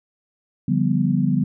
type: chord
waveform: sine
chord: G dominant seventh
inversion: second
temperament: equal with one note detuned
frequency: 144.48 / 174.61 / 196 / 246.9 Hz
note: D3 / F3 / G3 / B3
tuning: -28 / 0 / 0 / 0 cents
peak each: -22 dBFS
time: 0.68-1.44 s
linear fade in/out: 5 ms
effects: none